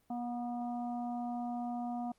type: harmonic tone with a mistuned harmonic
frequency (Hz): 241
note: B3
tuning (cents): -42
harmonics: 1 / 3 / 4 / 5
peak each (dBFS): -37 / -39 / -52 / -55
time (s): 0.1-2.12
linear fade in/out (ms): 5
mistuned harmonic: 5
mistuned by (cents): +26
effects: pink hiss -73 dBFS RMS until 2.18 s + Opus 32 kbps